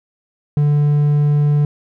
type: tone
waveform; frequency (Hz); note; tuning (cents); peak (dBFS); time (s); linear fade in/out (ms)
triangle; 146.83; D3; 0; -9; 0.57-1.65; 2
effects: none